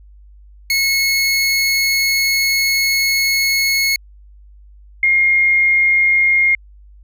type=tone pair in turn; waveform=25% pulse / sine; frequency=2184 / 2133 Hz; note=C#7 / C7; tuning=-26 / +33 cents; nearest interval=unison; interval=41 cents; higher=first; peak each=-10 dBFS; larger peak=neither; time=0.7-3.96 / 5.03-6.55 s; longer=first; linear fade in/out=2 ms; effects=added 50 Hz sine -40 dBFS peak until 7.03 s